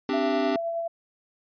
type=chord; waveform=square; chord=C suspended second; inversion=none; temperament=equal; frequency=261.6 / 293.7 / 392 Hz; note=C4 / D4 / G4; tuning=0 / 0 / 0 cents; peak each=-29 dBFS; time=0.09-0.56 s; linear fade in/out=2 ms
type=tone with tremolo; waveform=sine; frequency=671 Hz; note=E5; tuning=31 cents sharp; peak=-25 dBFS; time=0.13-0.88 s; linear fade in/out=10 ms; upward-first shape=sine; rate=9.6 Hz; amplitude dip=30%
effects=resampled to 11025 Hz